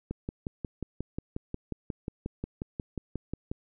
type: click train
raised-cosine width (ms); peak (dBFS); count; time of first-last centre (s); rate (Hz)
3; -20; 20; 0.11-3.515; 5.58
effects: none